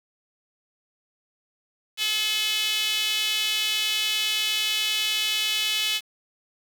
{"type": "tone with high-pass filter", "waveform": "sawtooth", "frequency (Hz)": 429.4, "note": "A4", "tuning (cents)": -42, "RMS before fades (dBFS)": -25, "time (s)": [1.97, 6.01], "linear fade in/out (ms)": 50, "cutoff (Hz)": 3000, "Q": 3.6, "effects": ["7-bit"]}